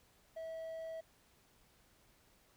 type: tone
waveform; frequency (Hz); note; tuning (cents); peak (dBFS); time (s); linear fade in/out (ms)
triangle; 649; E5; -27; -40; 0.36-1.01; 10
effects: pink hiss -69 dBFS RMS until 2.56 s